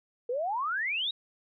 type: exponential sweep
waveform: sine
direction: up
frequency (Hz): 463 to 3886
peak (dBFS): -28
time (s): 0.29-1.11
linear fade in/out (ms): 5
effects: none